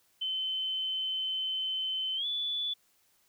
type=tone with pitch glide; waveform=sine; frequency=3063 to 3458 Hz; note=G7 to A7; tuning=-41 to -31 cents; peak=-30 dBFS; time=0.21-2.74 s; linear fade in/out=10 ms; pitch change=+210 cents; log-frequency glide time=2.16-2.26 s; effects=white hiss -69 dBFS RMS until 3.28 s